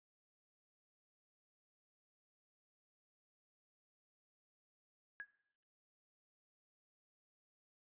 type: tone with exponential decay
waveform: sine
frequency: 1661.2 Hz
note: G#6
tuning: in tune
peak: -40 dBFS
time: 5.2-5.31 s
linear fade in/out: 0 ms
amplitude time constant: 22 ms
effects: noise-tail reverb RT60 0.7 s tail -17 dB re dry + resampled to 8000 Hz